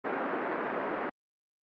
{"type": "band-pass noise", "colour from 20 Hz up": "pink", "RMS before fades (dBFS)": -33, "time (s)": [0.04, 1.1], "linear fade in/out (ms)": 10, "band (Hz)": [260, 1800], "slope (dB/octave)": 24, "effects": ["Opus 48 kbps"]}